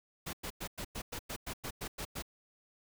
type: noise bursts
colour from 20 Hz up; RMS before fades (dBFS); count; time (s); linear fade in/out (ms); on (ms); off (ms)
pink; -40; 12; 0.26-2.224; 10; 72; 100
effects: none